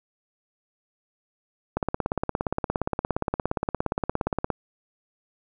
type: click train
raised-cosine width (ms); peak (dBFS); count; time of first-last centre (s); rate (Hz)
1; -10; 48; 1.77-4.503; 17.2
effects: none